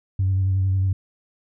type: tone with vibrato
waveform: sine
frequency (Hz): 95.2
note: F#2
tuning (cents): +50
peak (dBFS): -16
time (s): 0.19-0.93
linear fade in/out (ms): 5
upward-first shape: triangle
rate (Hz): 11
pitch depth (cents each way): 34
effects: tanh soft clip ceiling -14 dBFS